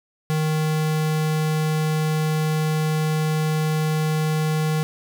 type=tone; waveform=square; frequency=155.56 Hz; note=D#3; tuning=in tune; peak=-20 dBFS; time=0.3-4.83 s; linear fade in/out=0 ms; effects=none